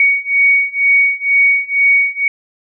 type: beating tone pair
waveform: sine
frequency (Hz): 2238 / 2240.1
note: C#7 / C#7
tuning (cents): +16 / +18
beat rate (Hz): 2.1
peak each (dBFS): -13 / -12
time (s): 0-2.28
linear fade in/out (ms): 2
effects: none